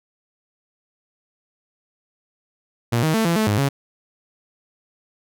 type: tone with pitch steps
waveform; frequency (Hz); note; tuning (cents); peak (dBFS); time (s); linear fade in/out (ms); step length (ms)
sawtooth; 117.9 / 157.6 / 222.6 / 169 / 217.8 / 103.9 / 138.9; A#2 / D#3 / A3 / E3 / A3 / G#2 / C#3; +20 / +23 / +20 / +43 / -17 / +1 / +4; -13; 2.92-3.69; 10; 110
effects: none